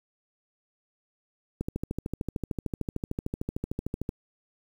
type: click train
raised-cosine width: 3 ms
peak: -17 dBFS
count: 34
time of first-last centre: 1.61-4.091 s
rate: 13.3 Hz
effects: 8-bit